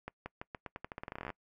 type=accelerating click train; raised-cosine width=0.5 ms; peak=-25 dBFS; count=21; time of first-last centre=0.08-1.303 s; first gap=180 ms; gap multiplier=0.86; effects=noise-tail reverb RT60 0.1 s tail -24 dB re dry